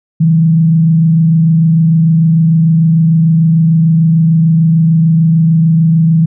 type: tone with frequency modulation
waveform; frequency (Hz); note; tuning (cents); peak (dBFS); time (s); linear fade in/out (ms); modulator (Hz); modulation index
sine; 162.5; E3; -24; -5; 0.2-6.26; 10; 26.7; 0.35
effects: none